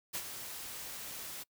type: noise with ADSR envelope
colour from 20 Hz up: white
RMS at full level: -36 dBFS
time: 0.13-1.44 s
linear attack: 24 ms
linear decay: 57 ms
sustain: -8 dB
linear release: 19 ms
effects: noise-tail reverb RT60 0.1 s tail -25 dB re dry